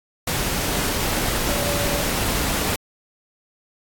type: tone in noise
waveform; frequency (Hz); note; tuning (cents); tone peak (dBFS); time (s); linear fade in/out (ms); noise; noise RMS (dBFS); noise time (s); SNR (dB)
sine; 575; D5; -37; -27; 1.49-2.03; 5; pink; -23; 0.27-2.76; -7
effects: AAC 64 kbps